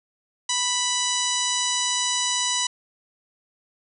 harmonic tone, 987.8 Hz, B5, in tune, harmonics 1 / 2 / 3 / 4 / 5 / 6 / 7 / 8 / 9, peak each -30 / -33 / -29 / -28 / -34 / -28 / -31 / -33 / -34 dBFS, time 0.49-2.67 s, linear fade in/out 5 ms, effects none

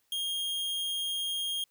45% pulse tone, 3238 Hz, G#7, 45 cents flat, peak -30 dBFS, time 0.12-1.64 s, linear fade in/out 2 ms, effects white hiss -73 dBFS RMS until 1.7 s

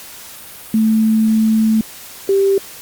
sine tone pair in turn, 220 / 392 Hz, A3 / G4, 0 / 0 cents, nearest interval minor seventh, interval 1000 cents, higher second, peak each -10 dBFS, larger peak neither, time 0.74-1.81 / 2.29-2.58 s, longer first, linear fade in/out 2 ms, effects white hiss -35 dBFS RMS until 2.81 s + Opus 48 kbps

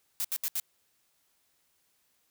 blue noise bursts, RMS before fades -31 dBFS, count 4, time 0.2-0.599 s, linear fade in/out 0 ms, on 45 ms, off 73 ms, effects white hiss -72 dBFS RMS until 2.3 s

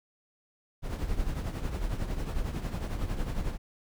brown noise with tremolo, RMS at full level -29 dBFS, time 0.82-3.58 s, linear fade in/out 50 ms, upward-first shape triangle, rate 11 Hz, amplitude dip 65%, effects none

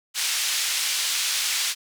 pink band-pass noise, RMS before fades -25 dBFS, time 0.14-1.75 s, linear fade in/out 50 ms, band 2800 to 9100 Hz, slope 12 dB/octave, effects none

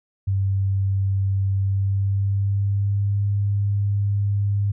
sine tone with pitch glide, 97.4 to 101.07 Hz, G2 to G#2, -11 to -47 cents, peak -18 dBFS, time 0.27-4.72 s, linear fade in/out 10 ms, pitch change +64 cents, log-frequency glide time 1.56-3.23 s, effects none

